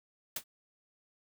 white noise with exponential decay, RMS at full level -30 dBFS, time 0.36-0.44 s, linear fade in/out 5 ms, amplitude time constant 17 ms, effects none

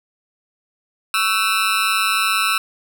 20% pulse tone with amplitude modulation, 1318.5 Hz, E6, in tune, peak -7 dBFS, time 1.14-2.58 s, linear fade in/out 2 ms, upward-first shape sine, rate 203 Hz, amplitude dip 90%, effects none

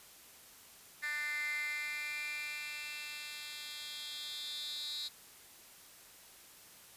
10% pulse tone with high-pass filter sweep, 297.1 Hz, D4, 20 cents sharp, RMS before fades -41 dBFS, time 1.02-5.09 s, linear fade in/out 20 ms, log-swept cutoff 1900 to 3900 Hz, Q 8.9, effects white hiss -57 dBFS RMS until 6.96 s + resampled to 32000 Hz

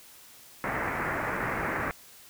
white low-pass noise, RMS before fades -31 dBFS, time 0.64-1.91 s, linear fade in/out 0 ms, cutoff 2100 Hz, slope 48 dB/octave, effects white hiss -52 dBFS RMS until 2.29 s

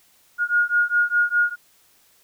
sine beating tone pair, 1430 / 1434.9 Hz, F6 / F6, +41 / +46 cents, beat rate 4.9 Hz, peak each -20 / -20 dBFS, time 0.38-1.56 s, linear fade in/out 50 ms, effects white hiss -58 dBFS RMS until 2.23 s

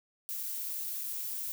violet noise with dropouts, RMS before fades -37 dBFS, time 0.29-1.52 s, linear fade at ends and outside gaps 0 ms, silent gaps 0.43-0.434 / 1.037-1.041 s, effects none

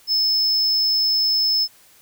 triangle tone, 5230 Hz, E8, 15 cents flat, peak -15 dBFS, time 0.07-1.68 s, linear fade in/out 50 ms, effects white hiss -52 dBFS RMS until 2.01 s

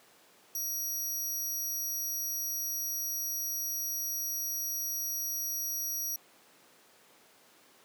20% pulse tone, 5750 Hz, F8, 50 cents sharp, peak -27 dBFS, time 0.55-6.16 s, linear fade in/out 2 ms, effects pink hiss -60 dBFS RMS until 7.84 s + high-pass 300 Hz 12 dB/octave

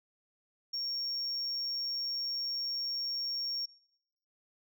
sine tone, 5530 Hz, F8, 18 cents flat, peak -31 dBFS, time 0.73-3.66 s, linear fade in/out 10 ms, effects noise-tail reverb RT60 0.8 s tail -24 dB re dry + tanh soft clip ceiling -30 dBFS

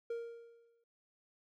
triangle tone with exponential decay, 466.2 Hz, A#4, in tune, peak -33 dBFS, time 0.1-0.84 s, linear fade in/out 5 ms, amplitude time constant 160 ms, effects none

